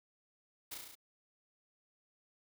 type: noise with echo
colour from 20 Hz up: white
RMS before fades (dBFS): -43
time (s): 0.71-0.75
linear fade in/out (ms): 10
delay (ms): 34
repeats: 6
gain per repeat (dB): -2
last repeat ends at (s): 0.954
effects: none